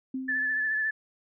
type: tone with exponential decay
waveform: sine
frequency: 261.6 Hz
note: C4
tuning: in tune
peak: -28 dBFS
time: 0.14-0.83 s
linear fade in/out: 5 ms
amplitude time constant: 150 ms
type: tone with vibrato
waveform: sine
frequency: 1740 Hz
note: A6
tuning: 20 cents flat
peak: -25 dBFS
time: 0.28-0.91 s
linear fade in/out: 10 ms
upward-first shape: triangle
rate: 14 Hz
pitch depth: 35 cents each way
effects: none